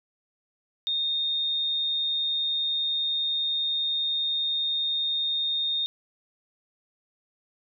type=tone; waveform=sine; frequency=3675 Hz; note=A#7; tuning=25 cents flat; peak=-24 dBFS; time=0.87-5.86 s; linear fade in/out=0 ms; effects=none